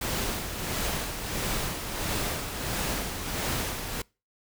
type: noise with tremolo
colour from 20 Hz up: pink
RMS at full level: -29 dBFS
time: 0.01-4.02 s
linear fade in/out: 5 ms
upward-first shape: sine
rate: 1.5 Hz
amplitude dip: 50%
effects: noise-tail reverb RT60 0.3 s tail -25 dB re dry